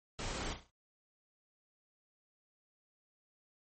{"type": "noise with echo", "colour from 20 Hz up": "pink", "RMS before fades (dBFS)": -40, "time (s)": [0.19, 0.53], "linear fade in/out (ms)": 0, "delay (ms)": 34, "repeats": 5, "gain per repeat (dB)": -7, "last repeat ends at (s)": 0.7, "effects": ["MP3 32 kbps"]}